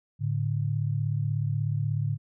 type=tone pair together; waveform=sine; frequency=108.51 / 145 Hz; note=A2 / D3; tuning=-24 / -22 cents; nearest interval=perfect fourth; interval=502 cents; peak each=-27 / -28 dBFS; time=0.19-2.18 s; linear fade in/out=50 ms; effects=none